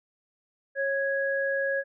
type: tone pair together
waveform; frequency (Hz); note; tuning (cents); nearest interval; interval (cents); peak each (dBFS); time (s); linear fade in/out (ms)
sine; 548.6 / 1661.2; C#5 / G#6; -18 / 0; octave + perfect fifth; 1918; -27 / -28; 0.75-1.84; 50
effects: none